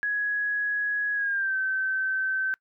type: tone with pitch glide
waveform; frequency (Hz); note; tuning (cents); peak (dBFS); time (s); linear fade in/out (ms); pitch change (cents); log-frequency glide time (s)
sine; 1671 to 1541.2; G#6 to G6; +10 to -30; -24; 0.03-2.54; 0; -140; 1.14-1.56
effects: noise-tail reverb RT60 0.1 s tail -25 dB re dry